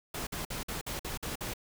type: noise bursts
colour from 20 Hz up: pink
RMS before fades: -37 dBFS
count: 8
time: 0.14-1.537 s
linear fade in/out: 5 ms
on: 130 ms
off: 51 ms
effects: none